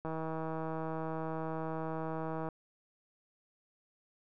click train, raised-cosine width 1 ms, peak -25 dBFS, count 391, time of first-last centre 0.05-2.487 s, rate 160 Hz, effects none

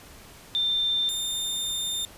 sine / sawtooth tone pair in turn, 3585 / 3616 Hz, A7 / A7, +32 / +47 cents, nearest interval unison, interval 15 cents, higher second, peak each -22 / -24 dBFS, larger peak first, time 0.55-1.09 / 1.09-2.05 s, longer second, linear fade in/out 0 ms, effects pink hiss -48 dBFS RMS until 2.17 s + resampled to 32000 Hz

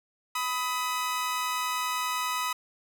sawtooth tone pair together, 995 / 1265 Hz, B5 / D#6, +13 / +28 cents, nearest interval major third, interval 415 cents, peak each -27 dBFS, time 0.35-2.53 s, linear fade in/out 5 ms, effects none

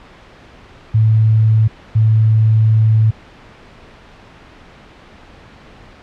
sine tone bursts at uneven times, 110 Hz, A2, in tune, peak -8 dBFS, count 2, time 0.94-1.68 / 1.95-3.11 s, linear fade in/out 10 ms, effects pink hiss -41 dBFS RMS until 6.02 s + low-pass 3000 Hz 12 dB/octave

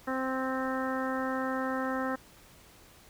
harmonic tone, 261.6 Hz, C4, in tune, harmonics 1 / 2 / 3 / 4 / 5 / 6 / 7, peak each -33 / -35 / -39 / -39 / -38 / -41 / -41 dBFS, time 0.07-2.16 s, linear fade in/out 10 ms, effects pink hiss -56 dBFS RMS until 3.09 s

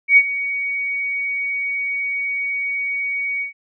sine tone with ADSR envelope, 2246 Hz, C#7, 22 cents sharp, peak -5 dBFS, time 0.08-3.53 s, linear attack 89 ms, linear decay 55 ms, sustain -15 dB, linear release 120 ms, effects none

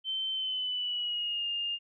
sine tone with pitch glide, 3092 to 2819 Hz, G7 to F7, -24 to +16 cents, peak -30 dBFS, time 0.04-1.79 s, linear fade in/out 50 ms, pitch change -160 cents, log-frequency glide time 0.32-1.47 s, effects none

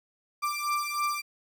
35% pulse beating tone pair, 1178 / 1181.2 Hz, D6 / D6, +5 / +10 cents, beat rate 3.2 Hz, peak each -29 / -29 dBFS, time 0.42-1.22 s, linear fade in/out 20 ms, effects none

